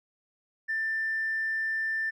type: tone with tanh clipping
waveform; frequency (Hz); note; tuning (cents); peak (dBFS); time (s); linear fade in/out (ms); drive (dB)
triangle; 1780; A6; +20; -27; 0.68-2.11; 20; 4
effects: none